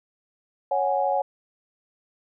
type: chord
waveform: sine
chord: C# suspended fourth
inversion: none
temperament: just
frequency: 554.4 / 739.2 / 831.5 Hz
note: C#5 / F#5 / G#5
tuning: 0 / -2 / +2 cents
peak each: -25 dBFS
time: 0.71-1.22 s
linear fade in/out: 5 ms
effects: none